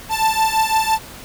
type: beating tone pair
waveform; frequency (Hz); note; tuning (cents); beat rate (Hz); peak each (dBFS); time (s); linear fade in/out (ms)
45% pulse; 880 / 885.9; A5 / A5; 0 / +12; 5.9; -18; 0.09-0.99; 50
effects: pink hiss -37 dBFS RMS until 1.24 s